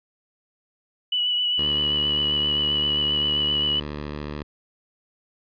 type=tone with vibrato; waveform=sine; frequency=2951 Hz; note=F#7; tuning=5 cents flat; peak=-20 dBFS; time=1.12-3.8 s; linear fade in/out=5 ms; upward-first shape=triangle; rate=7.6 Hz; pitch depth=26 cents each way
type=tone; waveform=10% pulse; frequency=74 Hz; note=D2; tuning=14 cents sharp; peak=-22 dBFS; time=1.58-4.43 s; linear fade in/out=5 ms
effects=resampled to 11025 Hz